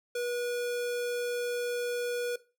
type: tone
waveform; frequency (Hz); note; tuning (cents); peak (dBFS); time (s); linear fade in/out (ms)
square; 484.4; B4; -34; -31; 0.15-2.36; 5
effects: noise-tail reverb RT60 0.3 s tail -17 dB re dry